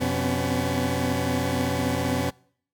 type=tone cluster; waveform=20% pulse; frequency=88.8 / 127.3 / 250.8 / 281.3 Hz; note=F2 / C3 / B3 / C#4; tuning=+29 / -47 / +27 / +26 cents; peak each=-24 dBFS; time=0-2.31 s; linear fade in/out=20 ms; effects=noise-tail reverb RT60 0.6 s tail -25 dB re dry